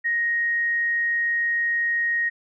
sine tone, 1873 Hz, A#6, 8 cents sharp, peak -20 dBFS, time 0.04-2.3 s, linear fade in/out 20 ms, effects none

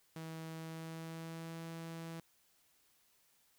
sawtooth tone with pitch glide, 161.4 to 164.79 Hz, E3 to E3, -36 to 0 cents, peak -40 dBFS, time 0.16-2.2 s, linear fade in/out 2 ms, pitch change +36 cents, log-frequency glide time 0.53-1.62 s, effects white hiss -72 dBFS RMS until 3.58 s

